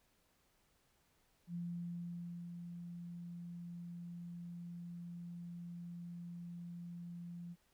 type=tone with ADSR envelope; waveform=sine; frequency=172.8 Hz; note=F3; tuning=18 cents flat; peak=-39 dBFS; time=1.47-7.56 s; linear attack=77 ms; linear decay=940 ms; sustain=-6 dB; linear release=43 ms; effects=pink hiss -75 dBFS RMS until 7.73 s